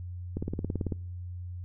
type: click train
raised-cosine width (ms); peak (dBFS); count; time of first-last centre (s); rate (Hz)
3; -18; 11; 0.37-0.922; 18.1
effects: noise-tail reverb RT60 0.7 s tail -26 dB re dry + added 89 Hz sine -36 dBFS peak until 1.64 s